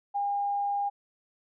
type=tone; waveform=sine; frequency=808 Hz; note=G#5; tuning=48 cents flat; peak=-26 dBFS; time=0.14-0.9 s; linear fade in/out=20 ms; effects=none